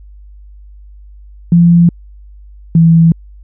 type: tone pair in turn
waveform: sine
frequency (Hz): 171.3 / 164.99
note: F3 / E3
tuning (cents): -33 / +2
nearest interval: minor second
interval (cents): 65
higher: first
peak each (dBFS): -3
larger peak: neither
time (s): 1.52-1.89 / 2.75-3.12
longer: neither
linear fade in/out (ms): 2
effects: added 50 Hz sine -33 dBFS peak until 3.43 s